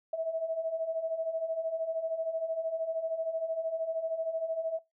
sine beating tone pair, 640 / 653 Hz, D#5 / E5, +49 / -17 cents, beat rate 13 Hz, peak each -37 / -31 dBFS, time 0.13-4.79 s, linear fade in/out 5 ms, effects noise-tail reverb RT60 0.2 s tail -21 dB re dry

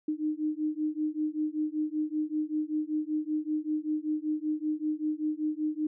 sine beating tone pair, 304 / 309.2 Hz, D#4 / D#4, -40 / -11 cents, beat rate 5.2 Hz, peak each -31 dBFS, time 0.08-5.87 s, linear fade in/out 5 ms, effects none

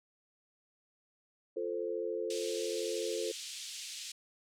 sine chord, F major, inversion none, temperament equal with one note detuned, 349.2 / 442.3 / 523.3 Hz, F4 / A4 / C5, 0 / +9 / 0 cents, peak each -39 / -36 / -39 dBFS, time 1.56-3.32 s, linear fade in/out 10 ms
pink band-pass noise, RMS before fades -44 dBFS, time 2.3-4.12 s, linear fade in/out 5 ms, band 2900 to 8800 Hz, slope 24 dB/octave
effects none

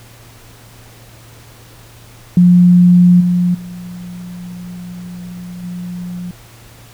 sine tone with level steps, 177.6 Hz, F3, 29 cents sharp, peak -4 / -10 / -26 / -22 dBFS, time 2.37-6.31 s, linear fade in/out 2 ms, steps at 3.2 / 3.54 / 5.63 s, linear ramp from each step 10 ms, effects added 115 Hz sine -41 dBFS peak until 6.93 s + pink hiss -42 dBFS RMS until 6.93 s

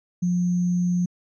sine tone with sample-and-hold, 177.7 Hz, F3, 30 cents sharp, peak -19 dBFS, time 0.22-1.06 s, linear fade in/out 10 ms, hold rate 6300 Hz, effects resampled to 24000 Hz

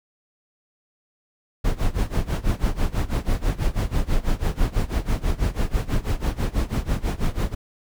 brown noise with tremolo, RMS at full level -19 dBFS, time 1.64-7.55 s, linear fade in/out 10 ms, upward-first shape sine, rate 6.1 Hz, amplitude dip 90%, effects none

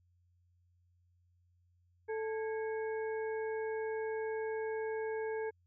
harmonic tone with a mistuned harmonic, 440 Hz, A4, in tune, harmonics 1 / 2 / 4 / 5, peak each -35 / -45 / -47 / -53 dBFS, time 2.08-5.51 s, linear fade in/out 20 ms, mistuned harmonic 4, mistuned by -120 cents, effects added 88 Hz sine -68 dBFS peak until 5.66 s

